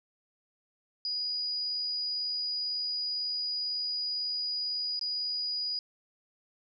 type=tone with dropouts; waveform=sine; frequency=4911 Hz; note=D#8; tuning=23 cents flat; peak=-30 dBFS; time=1.05-5.79 s; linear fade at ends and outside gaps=1 ms; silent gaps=4.993-5.012 s; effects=none